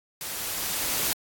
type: noise with level ramp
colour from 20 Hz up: white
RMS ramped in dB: -34 to -25 dBFS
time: 0.21-1.13 s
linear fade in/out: 0 ms
effects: AAC 64 kbps